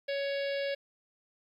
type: harmonic tone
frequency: 558 Hz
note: C#5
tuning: 11 cents sharp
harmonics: 1 / 3 / 4 / 5 / 6 / 7 / 8 / 9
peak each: -31 / -41 / -43 / -45 / -47 / -48 / -49 / -50 dBFS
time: 0.08-0.75 s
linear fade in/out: 10 ms
effects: 11-bit